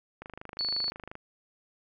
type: click train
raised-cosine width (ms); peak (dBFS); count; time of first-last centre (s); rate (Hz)
0.5; -26; 25; 0.22-1.154; 25.7
type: tone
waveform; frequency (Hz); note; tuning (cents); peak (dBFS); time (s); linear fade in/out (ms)
sine; 4435; C#8; 0; -28; 0.59-0.9; 0
effects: none